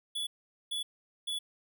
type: tone bursts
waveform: square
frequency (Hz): 3424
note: A7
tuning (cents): -48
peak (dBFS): -33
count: 3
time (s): 0.15-1.39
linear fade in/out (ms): 10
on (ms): 120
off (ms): 440
effects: none